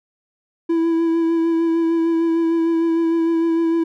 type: tone with vibrato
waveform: triangle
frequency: 330.9 Hz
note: E4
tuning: 7 cents sharp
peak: -13 dBFS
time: 0.69-3.84 s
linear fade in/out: 10 ms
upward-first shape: sine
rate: 6.6 Hz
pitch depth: 20 cents each way
effects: none